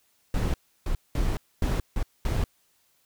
brown noise bursts at uneven times, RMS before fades -25 dBFS, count 6, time 0.34-0.54 / 0.86-0.95 / 1.15-1.37 / 1.62-1.8 / 1.96-2.03 / 2.25-2.44 s, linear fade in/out 2 ms, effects white hiss -67 dBFS RMS until 3.05 s

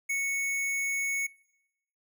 square tone, 2213 Hz, C#7, 3 cents flat, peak -28 dBFS, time 0.09-1.27 s, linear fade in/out 10 ms, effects noise-tail reverb RT60 0.9 s tail -23 dB re dry

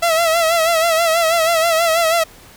sawtooth tone with vibrato, 661 Hz, E5, 5 cents sharp, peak -9 dBFS, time 0.02-2.24 s, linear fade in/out 10 ms, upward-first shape sine, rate 6.2 Hz, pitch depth 66 cents each way, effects pink hiss -43 dBFS RMS until 2.56 s

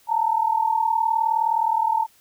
sine tone pair together, 880.7 / 920 Hz, A5 / A#5, +1 / -23 cents, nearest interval minor second, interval 76 cents, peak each -21 / -21 dBFS, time 0.07-2.07 s, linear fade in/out 50 ms, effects white hiss -57 dBFS RMS until 2.2 s

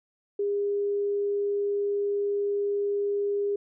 sine tone, 405.6 Hz, G#4, 41 cents flat, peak -24 dBFS, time 0.39-3.56 s, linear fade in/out 5 ms, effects none

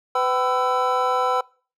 triangle tone cluster, 503 / 767 / 1004 / 1324 Hz, B4 / G5 / B5 / E6, +32 / -38 / +28 / +7 cents, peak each -22 dBFS, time 0.15-1.41 s, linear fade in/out 5 ms, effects noise-tail reverb RT60 0.4 s tail -24 dB re dry

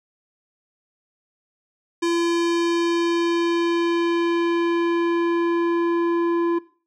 square tone with low-pass filter sweep, 340 Hz, F4, 46 cents flat, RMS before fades -21 dBFS, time 2.02-6.59 s, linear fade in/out 10 ms, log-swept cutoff 7100 to 1200 Hz, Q 0.9, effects noise-tail reverb RT60 0.4 s tail -19 dB re dry

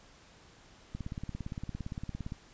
click train, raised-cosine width 5 ms, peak -25 dBFS, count 25, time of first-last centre 0.95-2.321 s, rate 17.5 Hz, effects pink hiss -58 dBFS RMS until 2.53 s + resampled to 16000 Hz

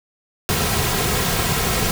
pink noise with comb filter, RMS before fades -20 dBFS, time 0.49-1.91 s, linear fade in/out 0 ms, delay 3.4 ms, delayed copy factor -0.55, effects none

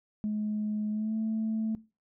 sine tone with pitch glide, 211.9 to 220.3 Hz, G#3 to A3, +35 to +2 cents, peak -27 dBFS, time 0.24-1.75 s, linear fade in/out 0 ms, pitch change +67 cents, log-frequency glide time 0.91-1.15 s, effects noise-tail reverb RT60 0.3 s tail -20 dB re dry + tanh soft clip ceiling -24 dBFS

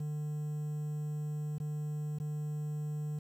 triangle tone with dropouts, 150 Hz, D3, 37 cents sharp, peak -32 dBFS, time 0-3.19 s, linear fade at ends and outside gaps 5 ms, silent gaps 1.583-1.6 / 2.187-2.199 s, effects 10-bit

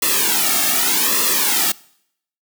white noise with flanger, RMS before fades -17 dBFS, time 0.02-1.72 s, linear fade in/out 5 ms, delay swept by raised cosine 1.3 to 2.04 ms, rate 0.84 Hz, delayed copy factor -0.9, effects noise-tail reverb RT60 0.7 s tail -23 dB re dry + high-pass 200 Hz 12 dB/octave

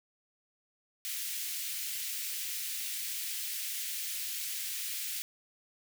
white high-pass noise, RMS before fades -37 dBFS, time 1.05-5.22 s, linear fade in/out 0 ms, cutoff 2000 Hz, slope 24 dB/octave, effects none

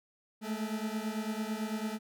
40% pulse beating tone pair, 213.1 / 222.1 Hz, G#3 / A3, +45 / +16 cents, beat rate 9 Hz, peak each -35 / -36 dBFS, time 0.41-1.99 s, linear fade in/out 50 ms, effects none

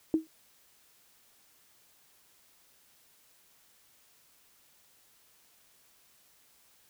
sine tone with exponential decay, 318.3 Hz, D#4, 39 cents sharp, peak -19 dBFS, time 0.14-0.27 s, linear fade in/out 1 ms, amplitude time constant 27 ms, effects white hiss -64 dBFS RMS until 6.89 s

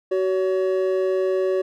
triangle tone pair together, 376.4 / 564 Hz, F#4 / C#5, +30 / +30 cents, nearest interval perfect fifth, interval 700 cents, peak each -18 / -22 dBFS, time 0.11-1.62 s, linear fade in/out 10 ms, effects none

